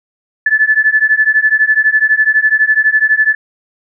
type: beating tone pair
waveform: sine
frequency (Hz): 1731 / 1743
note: A6 / A6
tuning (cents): -29 / -17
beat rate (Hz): 12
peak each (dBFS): -11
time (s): 0.46-3.35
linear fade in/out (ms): 5
effects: none